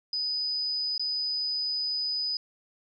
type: tone with dropouts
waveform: sine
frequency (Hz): 4986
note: D#8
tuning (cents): +3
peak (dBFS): -27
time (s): 0.13-2.37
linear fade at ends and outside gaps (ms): 2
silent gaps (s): 0.979-0.995
effects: none